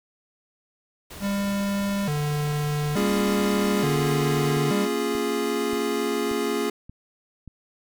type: noise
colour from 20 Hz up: pink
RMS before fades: -40 dBFS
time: 1.1-4.53 s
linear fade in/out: 10 ms
type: tone with vibrato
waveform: square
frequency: 171.9 Hz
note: F3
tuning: 27 cents flat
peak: -24 dBFS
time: 1.2-4.88 s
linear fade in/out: 50 ms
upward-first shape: square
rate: 0.57 Hz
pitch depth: 260 cents each way
type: chord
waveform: square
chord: Bb minor seventh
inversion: none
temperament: equal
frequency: 233.1 / 277.2 / 349.2 / 415.3 Hz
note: Bb3 / Db4 / F4 / Ab4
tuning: 0 / 0 / 0 / 0 cents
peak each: -31 / -31 / -31 / -27 dBFS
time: 2.96-6.7 s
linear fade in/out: 5 ms
type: click train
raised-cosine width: 5 ms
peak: -29 dBFS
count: 6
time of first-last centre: 4.57-7.477 s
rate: 1.72 Hz
effects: none